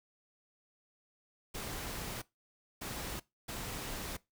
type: noise bursts at uneven times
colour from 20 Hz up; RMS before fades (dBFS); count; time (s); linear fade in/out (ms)
pink; -41; 3; 1.54-2.22 / 2.81-3.2 / 3.48-4.17; 10
effects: noise-tail reverb RT60 0.2 s tail -20 dB re dry